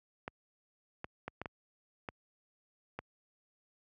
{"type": "clicks", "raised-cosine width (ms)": 0.5, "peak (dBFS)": -24, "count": 7, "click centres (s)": [0.279, 1.044, 1.28, 1.416, 1.458, 2.088, 2.99], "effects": ["high-pass 60 Hz 12 dB/octave"]}